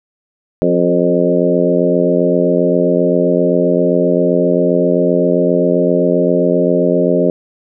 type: harmonic tone with a mistuned harmonic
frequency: 87.6 Hz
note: F2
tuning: 6 cents sharp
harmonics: 2 / 3 / 4 / 5 / 6 / 7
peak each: -17 / -17 / -17 / -17 / -17 / -17 dBFS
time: 0.62-7.3 s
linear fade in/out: 0 ms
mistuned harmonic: 4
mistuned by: +25 cents
effects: none